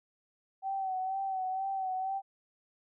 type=tone with vibrato; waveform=sine; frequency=763 Hz; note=G5; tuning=47 cents flat; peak=-31 dBFS; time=0.62-2.22 s; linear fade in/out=50 ms; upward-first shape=sine; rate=2.1 Hz; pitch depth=40 cents each way; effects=none